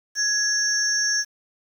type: tone cluster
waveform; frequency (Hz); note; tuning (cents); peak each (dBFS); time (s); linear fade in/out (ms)
sine; 1673 / 5560 / 6170; G#6 / F8 / G8; +12 / -9 / -28; -24; 0.15-1.25; 50
effects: 8-bit